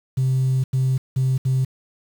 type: tone bursts at uneven times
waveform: sine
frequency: 130.81 Hz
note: C3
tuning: in tune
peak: -15 dBFS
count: 4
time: 0.17-0.64 / 0.73-0.98 / 1.16-1.38 / 1.45-1.65 s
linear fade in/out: 10 ms
effects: tanh soft clip ceiling -13 dBFS + 7-bit